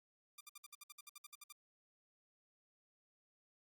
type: tone bursts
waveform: 5% pulse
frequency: 1191 Hz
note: D6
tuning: 24 cents sharp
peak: -40 dBFS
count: 14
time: 0.38-1.525 s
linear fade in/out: 5 ms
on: 27 ms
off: 59 ms
effects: Opus 48 kbps